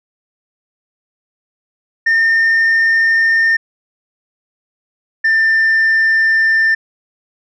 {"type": "tone pair in turn", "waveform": "sine", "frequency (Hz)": [1814, 1790.1], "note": ["A#6", "A6"], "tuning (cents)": [-48, 29], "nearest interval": "unison", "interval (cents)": 23, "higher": "first", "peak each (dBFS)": -7, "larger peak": "neither", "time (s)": [[2.06, 3.57], [5.24, 6.75]], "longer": "neither", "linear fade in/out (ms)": 10, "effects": ["tanh soft clip ceiling -8 dBFS"]}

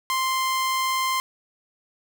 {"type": "tone", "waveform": "sawtooth", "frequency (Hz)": 1046.5, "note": "C6", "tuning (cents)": 0, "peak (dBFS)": -18, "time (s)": [0.1, 1.2], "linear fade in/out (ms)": 0, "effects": []}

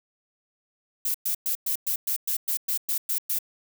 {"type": "noise bursts", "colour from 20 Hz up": "violet", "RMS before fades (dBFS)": -26, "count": 12, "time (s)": [1.05, 3.388], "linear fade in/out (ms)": 5, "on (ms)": 94, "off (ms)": 110, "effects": []}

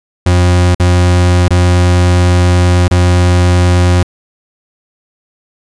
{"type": "tone with dropouts", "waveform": "40% pulse", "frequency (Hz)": 89, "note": "F2", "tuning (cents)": 33, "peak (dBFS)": -5, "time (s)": [0.26, 4.03], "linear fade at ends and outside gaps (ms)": 5, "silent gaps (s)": [[0.748, 0.798], [1.482, 1.506], [2.881, 2.911]], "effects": ["resampled to 22050 Hz"]}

